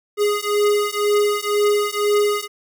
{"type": "beating tone pair", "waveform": "square", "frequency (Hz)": [413, 415], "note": ["G#4", "G#4"], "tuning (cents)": [-10, -1], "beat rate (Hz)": 2, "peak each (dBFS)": -20, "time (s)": [0.17, 2.48], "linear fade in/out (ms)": 50, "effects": []}